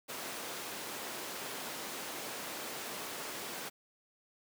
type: high-pass noise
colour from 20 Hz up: pink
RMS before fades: -42 dBFS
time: 0.08-3.7 s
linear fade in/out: 20 ms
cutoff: 310 Hz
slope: 12 dB/octave
effects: none